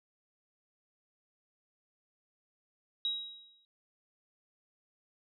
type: tone with exponential decay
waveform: sine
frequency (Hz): 3825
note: A#7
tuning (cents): +44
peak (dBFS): -28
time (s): 3.05-3.65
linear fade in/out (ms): 1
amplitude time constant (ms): 130
effects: none